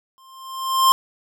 square tone with exponential growth, 1054 Hz, C6, 12 cents sharp, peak -10 dBFS, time 0.18-0.92 s, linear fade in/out 0 ms, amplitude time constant 160 ms, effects none

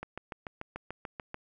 click train, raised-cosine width 0.5 ms, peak -23 dBFS, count 10, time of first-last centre 0.03-1.344 s, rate 6.85 Hz, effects none

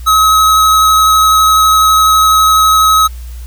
square tone with vibrato, 1278 Hz, D#6, 46 cents sharp, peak -6 dBFS, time 0.06-3.08 s, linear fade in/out 20 ms, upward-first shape sine, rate 12 Hz, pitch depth 9 cents each way, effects added 60 Hz sine -23 dBFS peak until 3.46 s + white hiss -41 dBFS RMS until 3.46 s

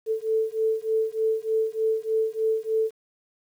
sine beating tone pair, 440 / 443.3 Hz, A4 / A4, 0 / +13 cents, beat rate 3.3 Hz, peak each -25 dBFS, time 0.06-2.91 s, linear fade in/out 50 ms, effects 9-bit

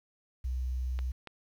sine tone, 63.2 Hz, B1, 41 cents sharp, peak -30 dBFS, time 0.44-1.12 s, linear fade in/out 10 ms
clicks, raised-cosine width 0.3 ms, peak -27 dBFS, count 2, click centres 0.99 / 1.273 s
effects 10-bit

